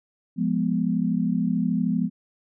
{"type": "chord", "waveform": "sine", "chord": "F diminished", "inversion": "none", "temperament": "equal", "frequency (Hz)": [174.61, 207.7, 246.9], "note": ["F3", "Ab3", "Cb4"], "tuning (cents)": [0, 0, 0], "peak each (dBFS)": -25, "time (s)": [0.36, 2.1], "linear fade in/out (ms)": 50, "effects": []}